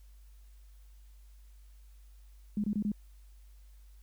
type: tone bursts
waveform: sine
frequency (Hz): 207.7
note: G#3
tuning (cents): 0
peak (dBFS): -28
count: 4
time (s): 2.57-2.918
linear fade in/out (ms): 2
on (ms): 69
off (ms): 24
effects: added 50 Hz sine -52 dBFS peak until 4.02 s + white hiss -70 dBFS RMS until 4.02 s